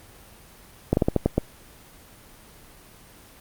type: slowing click train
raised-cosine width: 2 ms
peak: -5 dBFS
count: 7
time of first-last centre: 0.93-1.38 s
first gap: 41 ms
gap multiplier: 1.24
effects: pink hiss -49 dBFS RMS until 3.4 s + Opus 24 kbps